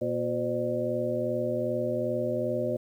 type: harmonic tone with a mistuned harmonic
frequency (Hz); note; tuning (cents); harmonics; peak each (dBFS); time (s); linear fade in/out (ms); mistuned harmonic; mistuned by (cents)
120; B2; -49; 1 / 2 / 3 / 4 / 5; -36 / -34 / -33 / -31 / -31; 0.01-2.77; 10; 4; +130
effects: 10-bit